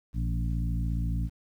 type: harmonic tone with a mistuned harmonic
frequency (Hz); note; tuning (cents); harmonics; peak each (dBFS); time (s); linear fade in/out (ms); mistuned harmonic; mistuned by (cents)
57.1; A#1; -35; 1 / 2 / 3 / 4 / 5; -28 / -32 / -35 / -41 / -43; 0.13-1.3; 50; 2; +38
effects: 10-bit